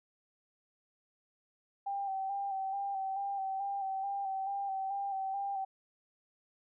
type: tone with vibrato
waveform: sine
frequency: 783 Hz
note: G5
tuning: 2 cents flat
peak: -33 dBFS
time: 1.86-5.65 s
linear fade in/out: 10 ms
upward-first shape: square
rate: 2.3 Hz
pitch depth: 28 cents each way
effects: none